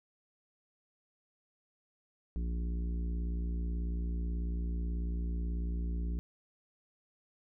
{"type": "harmonic tone", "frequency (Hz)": 58.27, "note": "A#1", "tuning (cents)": 0, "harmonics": [1, 3, 4, 5, 6, 7], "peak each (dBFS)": [-32, -42, -53, -49, -57, -56], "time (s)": [2.36, 6.19], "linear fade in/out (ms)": 0, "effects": []}